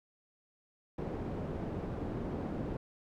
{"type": "low-pass noise", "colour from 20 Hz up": "white", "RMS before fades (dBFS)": -38, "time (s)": [0.98, 2.77], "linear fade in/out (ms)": 5, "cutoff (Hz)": 370, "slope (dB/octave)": 12, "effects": []}